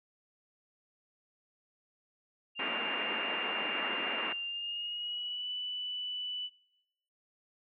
sine tone with pitch glide, 2794 to 2977 Hz, F7 to F#7, 0 to +10 cents, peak -35 dBFS, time 2.55-6.5 s, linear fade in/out 50 ms, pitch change +110 cents, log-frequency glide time 4.47-5.49 s
white band-pass noise, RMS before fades -37 dBFS, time 2.59-4.33 s, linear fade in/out 5 ms, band 200 to 2600 Hz, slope 48 dB/octave
effects noise-tail reverb RT60 0.9 s tail -22 dB re dry

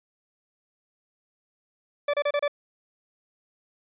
40% pulse tone bursts, 580 Hz, D5, 22 cents flat, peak -21 dBFS, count 5, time 2.08-2.48 s, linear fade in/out 5 ms, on 56 ms, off 30 ms, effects resampled to 8000 Hz

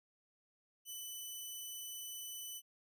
10% pulse tone, 2995 Hz, F#7, 20 cents sharp, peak -36 dBFS, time 0.85-2.62 s, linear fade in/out 50 ms, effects none

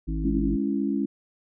harmonic tone, 53.4 Hz, G#1, 49 cents sharp, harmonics 1 / 3 / 5 / 6, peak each -27 / -32 / -34 / -35 dBFS, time 0.07-0.57 s, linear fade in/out 20 ms
sine chord, C# minor, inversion second, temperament just, 207.9 / 277.2 / 332.6 Hz, G#3 / C#4 / E4, +2 / 0 / +16 cents, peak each -27 / -26 / -30 dBFS, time 0.24-1.06 s, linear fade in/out 10 ms
effects none

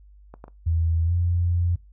clicks, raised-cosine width 1 ms, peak -27 / -25 / -32 dBFS, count 3, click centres 0.34 / 0.441 / 0.481 s
sine tone with pitch glide, 82.41 to 87.01 Hz, E2 to F2, 0 to -6 cents, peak -19 dBFS, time 0.66-1.76 s, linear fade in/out 10 ms, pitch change +94 cents, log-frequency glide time 1.05-1.12 s
effects noise-tail reverb RT60 0.2 s tail -21 dB re dry + added 50 Hz sine -47 dBFS peak until 1.92 s

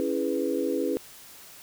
sine chord, C# minor seventh, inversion none, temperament equal, 277.2 / 329.6 / 415.3 / 493.9 Hz, C#4 / E4 / G#4 / B4, 0 / 0 / 0 / 0 cents, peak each -30 dBFS, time 0-0.97 s, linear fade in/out 0 ms, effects white hiss -48 dBFS RMS until 1.62 s

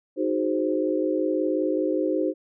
sine chord, Ab dominant seventh, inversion second, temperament equal, 311.1 / 370 / 415.3 / 523.3 Hz, Eb4 / Gb4 / Ab4 / C5, 0 / 0 / 0 / 0 cents, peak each -25 / -27 / -31 / -27 dBFS, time 0.16-2.34 s, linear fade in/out 50 ms, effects none

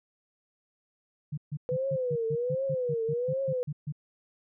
sine tone bursts, 147.9 Hz, D3, 13 cents sharp, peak -30 dBFS, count 14, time 1.32-3.924 s, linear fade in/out 10 ms, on 56 ms, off 140 ms
sine tone with vibrato, 493.9 Hz, B4, in tune, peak -27 dBFS, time 1.69-3.63 s, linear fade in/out 0 ms, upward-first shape triangle, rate 1.3 Hz, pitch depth 180 cents each way
effects none

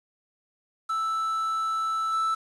triangle tone with level steps, 1318.5 Hz, E6, in tune, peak -23 / -21 dBFS, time 0.89-2.35 s, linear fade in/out 10 ms, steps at 2.12 s, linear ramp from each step 20 ms, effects resampled to 24000 Hz + 8-bit

